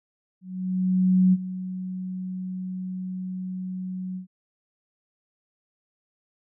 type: tone with ADSR envelope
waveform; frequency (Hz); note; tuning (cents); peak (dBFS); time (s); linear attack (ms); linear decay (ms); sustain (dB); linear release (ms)
sine; 185; F#3; 0; -14; 0.41-4.27; 920; 37; -15; 110
effects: none